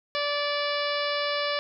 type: harmonic tone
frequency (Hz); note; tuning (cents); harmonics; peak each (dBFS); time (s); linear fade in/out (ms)
581; D5; -19; 1 / 2 / 3 / 4 / 5 / 6 / 7 / 8 / 9; -29 / -32 / -34 / -35 / -36 / -37 / -37 / -38 / -39; 0.15-1.59; 0
effects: none